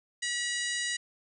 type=harmonic tone; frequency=966 Hz; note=B5; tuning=39 cents flat; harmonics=2 / 3 / 4 / 5 / 6 / 7 / 8 / 9; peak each=-33 / -38 / -38 / -41 / -44 / -39 / -44 / -40 dBFS; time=0.22-0.97 s; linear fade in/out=10 ms; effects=none